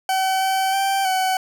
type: tone with pitch steps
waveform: 40% pulse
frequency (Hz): 761 / 766 / 780 / 753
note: F#5 / G5 / G5 / F#5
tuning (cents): +48 / -40 / -9 / +30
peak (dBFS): -17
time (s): 0.09-1.37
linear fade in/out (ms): 2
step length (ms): 320
effects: none